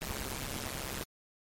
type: noise with amplitude modulation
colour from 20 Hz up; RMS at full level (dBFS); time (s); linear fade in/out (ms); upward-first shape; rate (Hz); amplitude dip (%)
pink; -34; 0.01-1.04; 10; sine; 134; 100
effects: MP3 64 kbps